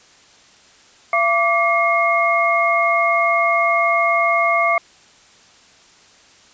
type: tone cluster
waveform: sine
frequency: 679 / 1163 / 2150 Hz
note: F5 / D6 / C7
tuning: -49 / -17 / +47 cents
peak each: -18 dBFS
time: 1.13-4.78 s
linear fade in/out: 2 ms
effects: white hiss -49 dBFS RMS until 6.53 s + resampled to 16000 Hz